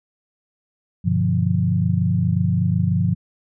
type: chord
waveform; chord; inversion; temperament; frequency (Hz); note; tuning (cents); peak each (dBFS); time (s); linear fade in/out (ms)
sine; G dominant seventh; none; equal; 98 / 123.47 / 146.83 / 174.61; G2 / B2 / D3 / F3; 0 / 0 / 0 / 0; -21 / -23 / -24 / -20; 1.04-3.15; 20
effects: none